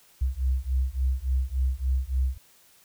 sine beating tone pair, 63.3 / 66.8 Hz, B1 / C2, +43 / +36 cents, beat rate 3.5 Hz, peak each -26 dBFS, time 0.21-2.38 s, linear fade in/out 10 ms, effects white hiss -58 dBFS RMS until 2.84 s

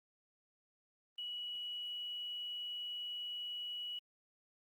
sine tone with quantisation, 2930 Hz, F#7, 18 cents flat, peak -40 dBFS, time 1.18-3.99 s, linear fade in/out 5 ms, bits 11, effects Opus 24 kbps

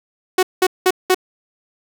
sawtooth tone bursts, 370 Hz, F#4, in tune, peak -7 dBFS, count 4, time 0.38-1.146 s, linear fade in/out 5 ms, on 49 ms, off 190 ms, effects none

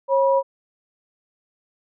sine tone pair together, 544 / 970.4 Hz, C#5 / B5, -33 / -31 cents, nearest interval minor seventh, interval 1002 cents, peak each -16 / -20 dBFS, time 0.08-0.43 s, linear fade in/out 50 ms, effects none

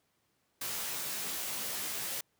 white noise with comb filter, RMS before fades -37 dBFS, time 0.61-2.21 s, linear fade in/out 5 ms, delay 15 ms, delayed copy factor +0.85, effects pink hiss -75 dBFS RMS until 2.39 s + high-pass 100 Hz 12 dB/octave

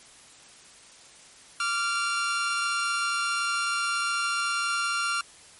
sawtooth tone pair together, 1166 / 1386.6 Hz, D6 / F6, -13 / -13 cents, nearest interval minor third, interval 300 cents, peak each -29 / -22 dBFS, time 1.6-5.21 s, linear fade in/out 2 ms, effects white hiss -51 dBFS RMS until 5.59 s + MP3 48 kbps

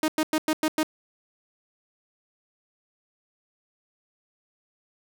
sawtooth tone bursts, 311.1 Hz, D#4, in tune, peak -17 dBFS, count 6, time 0.03-0.831 s, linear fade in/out 2 ms, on 51 ms, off 99 ms, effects none

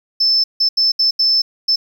triangle tone bursts at uneven times, 5274 Hz, E8, in tune, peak -8 dBFS, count 6, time 0.2-0.44 / 0.6-0.69 / 0.77-0.92 / 0.99-1.11 / 1.19-1.42 / 1.68-1.76 s, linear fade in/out 10 ms, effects tanh soft clip ceiling -9 dBFS + 8-bit

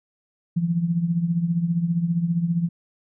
sine tone with tremolo, 170 Hz, F3, 46 cents flat, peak -16 dBFS, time 0.56-2.69 s, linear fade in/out 10 ms, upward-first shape triangle, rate 15 Hz, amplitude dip 75%, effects none

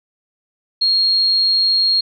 sine tone, 4262 Hz, C8, 31 cents sharp, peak -12 dBFS, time 0.81-2.01 s, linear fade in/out 10 ms, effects none

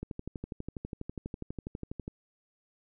click train, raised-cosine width 3 ms, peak -24 dBFS, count 26, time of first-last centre 0.03-2.079 s, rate 12.2 Hz, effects none

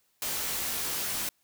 white noise with comb filter, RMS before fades -32 dBFS, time 0.22-1.29 s, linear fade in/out 2 ms, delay 19 ms, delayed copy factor -0.6, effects white hiss -71 dBFS RMS until 1.43 s

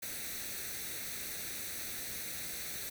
white noise with comb filter, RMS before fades -41 dBFS, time 0.02-2.9 s, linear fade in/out 10 ms, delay 0.49 ms, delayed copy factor +0.65, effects none

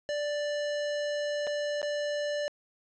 square tone with dropouts, 587.3 Hz, D5, in tune, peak -30 dBFS, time 0.09-2.48 s, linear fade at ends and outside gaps 0 ms, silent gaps 1.469-1.473 / 1.817-1.829 s, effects resampled to 16000 Hz + 11-bit

